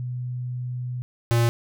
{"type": "tone pair in turn", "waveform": ["sine", "square"], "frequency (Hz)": [124.4, 117.42], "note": ["B2", "A#2"], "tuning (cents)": [13, 13], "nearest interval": "minor second", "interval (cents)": 100, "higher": "first", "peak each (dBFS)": [-27, -18], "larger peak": "second", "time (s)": [[0, 1.02], [1.31, 1.49]], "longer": "first", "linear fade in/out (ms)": 0, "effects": []}